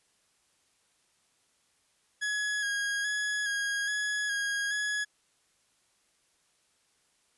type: tone with vibrato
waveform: 40% pulse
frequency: 1661.2 Hz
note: G#6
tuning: in tune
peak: -28 dBFS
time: 2.21-5.05 s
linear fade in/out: 20 ms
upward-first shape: square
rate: 1.2 Hz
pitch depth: 23 cents each way
effects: white hiss -70 dBFS RMS until 7.37 s + resampled to 24000 Hz